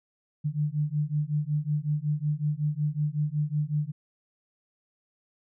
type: beating tone pair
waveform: sine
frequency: 146.83 / 152.23 Hz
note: D3 / D#3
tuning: 0 / -38 cents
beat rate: 5.4 Hz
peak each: -28 dBFS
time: 0.44-3.92 s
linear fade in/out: 20 ms
effects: none